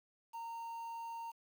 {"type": "tone with quantisation", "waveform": "triangle", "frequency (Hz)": 922, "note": "A#5", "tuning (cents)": -19, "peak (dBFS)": -40, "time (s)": [0.33, 1.32], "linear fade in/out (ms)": 20, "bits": 10, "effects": []}